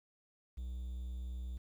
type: tone with quantisation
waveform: triangle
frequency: 61.74 Hz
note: B1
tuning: in tune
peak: -37 dBFS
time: 0.57-1.58 s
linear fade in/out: 10 ms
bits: 11
effects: none